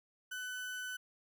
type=tone; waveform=35% pulse; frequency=1501 Hz; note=F#6; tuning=24 cents sharp; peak=-38 dBFS; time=0.31-0.97 s; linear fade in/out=10 ms; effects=none